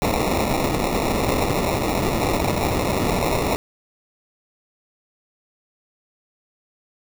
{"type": "noise with sample-and-hold", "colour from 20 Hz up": "white", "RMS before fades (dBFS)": -21, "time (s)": [0.02, 3.56], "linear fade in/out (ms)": 0, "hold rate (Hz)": 1575, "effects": []}